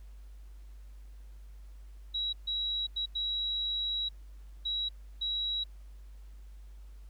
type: tone bursts at uneven times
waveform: sine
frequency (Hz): 3878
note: B7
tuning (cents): -32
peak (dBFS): -30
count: 6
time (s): 2.14-2.33 / 2.47-2.87 / 2.96-3.06 / 3.15-4.09 / 4.65-4.89 / 5.21-5.64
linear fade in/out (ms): 10
effects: added 50 Hz sine -46 dBFS peak until 7.09 s + pink hiss -68 dBFS RMS until 7.09 s